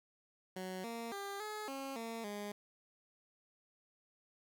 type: tone with pitch steps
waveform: 15% pulse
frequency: 185.9 / 231.6 / 398.6 / 425.4 / 271.4 / 228.3 / 205.7 Hz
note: F#3 / A#3 / G4 / G#4 / C#4 / A#3 / G#3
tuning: +8 / -11 / +29 / +42 / -36 / -36 / -16 cents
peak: -35 dBFS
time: 0.56-2.52 s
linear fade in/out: 5 ms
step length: 280 ms
effects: none